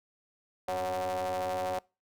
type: ring-modulated tone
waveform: 45% pulse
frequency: 91.4 Hz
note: F#2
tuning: 21 cents flat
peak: -27 dBFS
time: 0.68-1.79 s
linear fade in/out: 5 ms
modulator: 646 Hz
effects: noise-tail reverb RT60 0.3 s tail -25 dB re dry